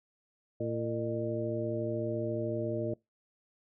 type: harmonic tone with a mistuned harmonic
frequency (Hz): 114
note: A#2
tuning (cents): -38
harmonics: 1 / 2 / 3 / 4 / 5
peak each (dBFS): -37 / -39 / -36 / -38 / -36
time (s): 0.6-2.94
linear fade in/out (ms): 5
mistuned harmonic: 5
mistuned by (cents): +91
effects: noise-tail reverb RT60 0.2 s tail -24 dB re dry